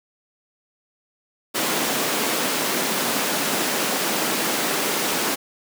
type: high-pass noise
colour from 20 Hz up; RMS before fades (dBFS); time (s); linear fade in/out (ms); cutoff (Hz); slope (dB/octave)
pink; -23; 1.54-5.36; 20; 210; 24
effects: none